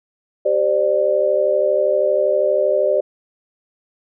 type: chord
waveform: sine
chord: G suspended fourth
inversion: none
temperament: equal with one note detuned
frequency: 392 / 523.3 / 595.9 Hz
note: G4 / C5 / D5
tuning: 0 / 0 / +25 cents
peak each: -21 / -19 / -16 dBFS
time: 0.45-3.01 s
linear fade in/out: 10 ms
effects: none